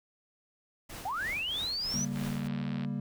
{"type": "noise with tremolo", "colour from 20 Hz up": "pink", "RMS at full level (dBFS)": -42, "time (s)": [0.89, 2.48], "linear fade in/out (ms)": 10, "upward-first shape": "triangle", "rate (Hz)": 3.1, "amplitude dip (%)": 75}
{"type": "linear sweep", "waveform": "sine", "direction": "up", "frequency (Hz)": [696, 6090], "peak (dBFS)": -31, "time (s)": [1.05, 2.05], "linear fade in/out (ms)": 5}
{"type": "chord", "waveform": "triangle", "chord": "G diminished", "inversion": "second", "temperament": "just", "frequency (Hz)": [141.12, 196, 235.2], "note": ["Db3", "G3", "Bb3"], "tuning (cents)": [31, 0, 16], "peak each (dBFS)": -34, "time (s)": [1.94, 3], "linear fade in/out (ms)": 2}
{"type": "click train", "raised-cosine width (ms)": 0.3, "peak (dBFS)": -28, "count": 54, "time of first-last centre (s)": [2.16, 2.848], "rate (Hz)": 77}
{"effects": []}